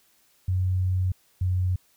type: tone pair in turn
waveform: sine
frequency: 92.4 / 91.55 Hz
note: F#2 / F#2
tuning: -2 / -18 cents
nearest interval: unison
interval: 16 cents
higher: first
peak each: -21 dBFS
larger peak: neither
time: 0.48-1.12 / 1.41-1.76 s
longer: first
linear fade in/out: 5 ms
effects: white hiss -63 dBFS RMS until 1.96 s